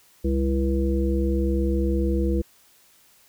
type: harmonic tone with a mistuned harmonic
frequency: 66.8 Hz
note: C2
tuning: 36 cents sharp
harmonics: 1 / 3 / 5 / 7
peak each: -22 / -27 / -26 / -30 dBFS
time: 0.24-2.42 s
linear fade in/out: 10 ms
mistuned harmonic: 7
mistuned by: +63 cents
effects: white hiss -57 dBFS RMS until 3.28 s